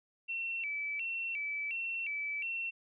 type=tone with vibrato; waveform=sine; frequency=2500 Hz; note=D#7; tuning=8 cents sharp; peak=-34 dBFS; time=0.28-2.71 s; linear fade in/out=20 ms; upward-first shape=square; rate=1.4 Hz; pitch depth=140 cents each way; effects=none